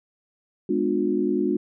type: chord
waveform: sine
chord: G# diminished seventh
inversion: none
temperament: just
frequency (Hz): 207.7 / 249.2 / 299 / 358.8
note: G#3 / B3 / D4 / F4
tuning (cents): 0 / +16 / +31 / +47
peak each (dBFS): -27 / -28 / -25 / -24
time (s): 0.69-1.57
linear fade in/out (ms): 5
effects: none